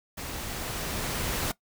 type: noise with level ramp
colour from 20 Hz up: pink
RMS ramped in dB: -37 to -29 dBFS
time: 0.17-1.52 s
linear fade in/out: 10 ms
effects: noise-tail reverb RT60 0.1 s tail -19 dB re dry